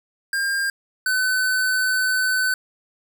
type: tone pair in turn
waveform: square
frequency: 1603 / 1513 Hz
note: G6 / F#6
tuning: +38 / +38 cents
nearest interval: minor second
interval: 100 cents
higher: first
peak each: -21 / -19 dBFS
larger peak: second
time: 0.33-0.7 / 1.06-2.54 s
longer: second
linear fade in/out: 2 ms
effects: none